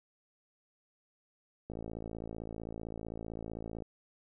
click train, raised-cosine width 2 ms, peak -28 dBFS, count 119, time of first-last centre 1.7-3.822 s, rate 55.6 Hz, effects none

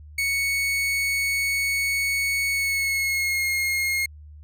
40% pulse tone with pitch glide, 2219 to 2145 Hz, C#7 to C7, +1 to +42 cents, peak -21 dBFS, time 0.18-4.06 s, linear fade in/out 5 ms, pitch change -59 cents, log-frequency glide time 2.51-3.45 s, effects added 75 Hz sine -41 dBFS peak until 4.43 s

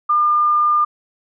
sine tone, 1204 Hz, D6, 43 cents sharp, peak -12 dBFS, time 0.09-0.85 s, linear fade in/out 10 ms, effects none

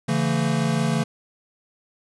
square tone cluster, 142.2 / 168.1 / 225.3 Hz, C#3 / E3 / A3, +45 / +34 / +41 cents, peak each -25 dBFS, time 0.08-1.04 s, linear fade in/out 10 ms, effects resampled to 24000 Hz + 9-bit

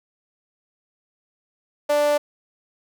sawtooth tone with high-pass filter, 293.7 Hz, D4, in tune, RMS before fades -19 dBFS, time 1.89-2.18 s, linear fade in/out 10 ms, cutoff 610 Hz, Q 4.9, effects none

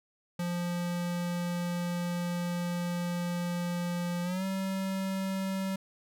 square tone with pitch glide, 174.8 to 191.73 Hz, F3 to G3, +2 to -38 cents, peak -31 dBFS, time 0.39-5.76 s, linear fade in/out 5 ms, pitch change +160 cents, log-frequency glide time 4.23-4.44 s, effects none

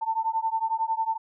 sine beating tone pair, 890 / 901 Hz, A5 / A5, +20 / +41 cents, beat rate 11 Hz, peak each -27 / -27 dBFS, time 0.01-1.18 s, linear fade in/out 20 ms, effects none

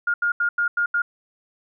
sine tone bursts at uneven times, 1418 Hz, F6, 26 cents sharp, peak -18 dBFS, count 6, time 0.07-0.14 / 0.22-0.32 / 0.4-0.49 / 0.58-0.68 / 0.77-0.86 / 0.94-1.02 s, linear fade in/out 5 ms, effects none

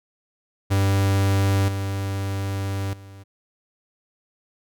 45% pulse tone with level steps, 98 Hz, G2, in tune, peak -17 / -24 / -40 dBFS, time 0.7-3.24 s, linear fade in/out 20 ms, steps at 1.68 / 2.93 s, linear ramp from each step 5 ms, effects none

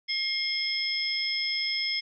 sine tone cluster, 2133 / 3231 / 3388 / 5190 Hz, C7 / G#7 / G#7 / E8, +33 / -48 / +34 / -28 cents, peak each -31 / -35 / -38 / -29 dBFS, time 0.08-2.01 s, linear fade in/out 20 ms, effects none

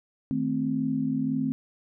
sine chord, A diminished, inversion second, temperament equal, 155.56 / 220 / 261.6 Hz, Eb3 / A3 / C4, 0 / 0 / 0 cents, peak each -32 / -30 / -26 dBFS, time 0.31-1.52 s, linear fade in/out 0 ms, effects none

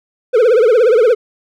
triangle tone with vibrato, 466.2 Hz, A#4, in tune, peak -5 dBFS, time 0.33-1.15 s, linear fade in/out 20 ms, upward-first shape triangle, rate 17 Hz, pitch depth 210 cents each way, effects none

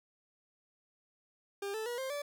40% pulse tone with pitch steps, 400 / 438.7 / 481.2 / 527.8 / 578.9 Hz, G4 / A4 / B4 / C5 / D5, +35 / -5 / -45 / +15 / -25 cents, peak -35 dBFS, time 1.62-2.22 s, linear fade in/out 5 ms, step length 120 ms, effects none

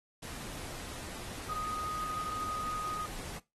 sine tone in noise, 1244.5 Hz, D#6, in tune, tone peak -35 dBFS, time 1.49-3.06 s, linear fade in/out 10 ms, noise pink, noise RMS -44 dBFS, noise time 0.22-3.39 s, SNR +6 dB, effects noise-tail reverb RT60 0.2 s tail -18 dB re dry + AAC 32 kbps

